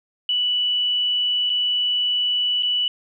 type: tone with dropouts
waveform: sine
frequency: 2960 Hz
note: F#7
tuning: in tune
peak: -18 dBFS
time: 0.29-2.88 s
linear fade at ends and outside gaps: 2 ms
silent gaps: 1.496-1.5 / 2.625-2.631 s
effects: none